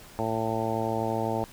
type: harmonic tone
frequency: 112 Hz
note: A2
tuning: 31 cents sharp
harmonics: 1 / 2 / 3 / 4 / 5 / 6 / 7 / 8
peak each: -34 / -34 / -34 / -34 / -34 / -34 / -34 / -34 dBFS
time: 0.19-1.44 s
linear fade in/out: 0 ms
effects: pink hiss -49 dBFS RMS until 1.52 s